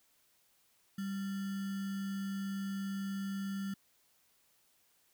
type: tone with sample-and-hold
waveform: sine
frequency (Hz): 196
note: G3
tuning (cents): 0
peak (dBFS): -35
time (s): 0.98-3.74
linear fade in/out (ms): 5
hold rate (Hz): 1575
effects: white hiss -71 dBFS RMS until 5.13 s